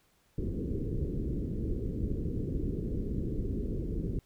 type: low-pass noise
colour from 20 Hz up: pink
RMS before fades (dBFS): -33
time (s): 0.38-4.19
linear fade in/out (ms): 2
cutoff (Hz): 440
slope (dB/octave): 48
effects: pink hiss -69 dBFS RMS until 4.25 s